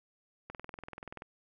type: click train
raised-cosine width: 0.5 ms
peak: -28 dBFS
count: 16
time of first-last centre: 0.5-1.221 s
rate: 20.8 Hz
effects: none